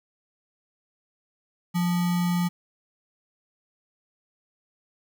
sine tone with sample-and-hold, 175.9 Hz, F3, 13 cents sharp, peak -21 dBFS, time 1.74-2.49 s, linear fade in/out 20 ms, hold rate 1050 Hz, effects none

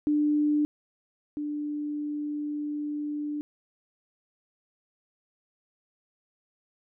sine tone pair in turn, 297.5 / 295.9 Hz, D4 / D4, +22 / +13 cents, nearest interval unison, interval 9 cents, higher first, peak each -21 / -29 dBFS, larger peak first, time 0.07-0.65 / 1.37-3.41 s, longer second, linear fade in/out 0 ms, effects none

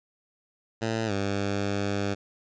10% pulse tone with pitch glide, 112.3 to 100.05 Hz, A2 to G2, +36 to +36 cents, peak -18 dBFS, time 0.81-2.15 s, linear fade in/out 20 ms, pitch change -200 cents, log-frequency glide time 1.06-1.12 s, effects resampled to 16000 Hz

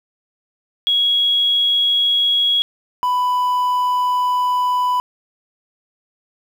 sine / triangle tone pair in turn, 3322 / 993.9 Hz, G#7 / B5, 0 / +11 cents, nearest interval octave + major sixth, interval 2089 cents, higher first, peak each -13 dBFS, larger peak neither, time 0.87-2.62 / 3.03-5 s, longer second, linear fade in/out 0 ms, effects 7-bit

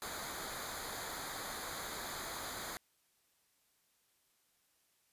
pink noise with comb filter, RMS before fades -43 dBFS, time 0.02-2.77 s, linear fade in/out 0 ms, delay 0.36 ms, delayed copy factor -0.75, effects white hiss -75 dBFS RMS until 5.12 s + resampled to 32000 Hz

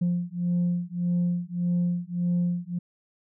sine beating tone pair, 174.61 / 176.31 Hz, F3 / F3, 0 / +17 cents, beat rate 1.7 Hz, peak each -25 dBFS, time 0.01-2.79 s, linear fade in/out 10 ms, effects tanh soft clip ceiling -19 dBFS

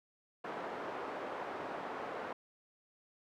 pink band-pass noise, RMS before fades -42 dBFS, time 0.44-2.33 s, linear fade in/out 5 ms, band 440 to 1200 Hz, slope 12 dB/octave, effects none

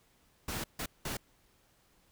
pink noise bursts at uneven times, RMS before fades -37 dBFS, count 3, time 0.48-0.64 / 0.79-0.86 / 1.05-1.17 s, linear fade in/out 5 ms, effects pink hiss -68 dBFS RMS until 2.11 s

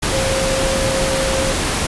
sine tone in noise, 534 Hz, C5, 35 cents sharp, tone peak -19 dBFS, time 0.12-1.53 s, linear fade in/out 10 ms, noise pink, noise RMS -19 dBFS, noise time 0.02-1.87 s, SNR -3 dB, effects resampled to 24000 Hz

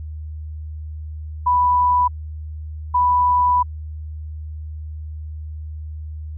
sine tone pair in turn, 987.8 / 987.8 Hz, B5 / B5, 0 / 0 cents, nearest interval unison, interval 0 cents, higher neither, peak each -13 dBFS, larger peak neither, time 1.46-2.08 / 2.94-3.63 s, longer second, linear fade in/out 10 ms, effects added 77 Hz sine -28 dBFS peak until 6.37 s

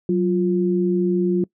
sine tone pair together, 185.9 / 350.9 Hz, F#3 / F4, +8 / +8 cents, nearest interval major seventh, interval 1100 cents, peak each -19 dBFS, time 0.09-1.44 s, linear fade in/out 2 ms, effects noise-tail reverb RT60 0.1 s tail -23 dB re dry

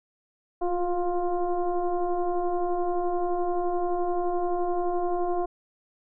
sine tone with frequency modulation, 354.8 Hz, F4, 27 cents sharp, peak -23 dBFS, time 0.61-5.46 s, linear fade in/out 10 ms, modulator 349 Hz, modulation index 1.3, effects none

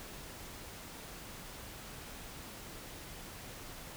silence, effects pink hiss -48 dBFS RMS until 3.96 s

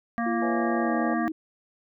harmonic tone, 233.1 Hz, A#3, in tune, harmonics 1 / 3 / 5 / 7 / 8, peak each -27 / -30 / -33 / -36 / -37 dBFS, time 0.18-1.28 s, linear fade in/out 0 ms
sine tone with pitch glide, 340 to 317.2 Hz, F4 to D#4, -46 to +33 cents, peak -28 dBFS, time 0.26-1.32 s, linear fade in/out 5 ms, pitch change -121 cents, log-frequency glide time 0.81-0.93 s
sine chord, C# minor seventh, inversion third, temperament equal, 493.9 / 554.4 / 659.3 / 830.6 Hz, B4 / C#5 / E5 / G#5, 0 / 0 / 0 / 0 cents, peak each -35 dBFS, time 0.42-1.14 s, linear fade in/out 2 ms
effects none

